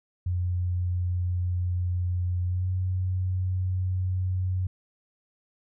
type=tone with pitch glide; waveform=sine; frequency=89.4 to 92.29 Hz; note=F2 to F#2; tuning=+41 to -4 cents; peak=-24 dBFS; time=0.26-4.67 s; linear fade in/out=5 ms; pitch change=+55 cents; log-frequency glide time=2.47-2.68 s; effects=none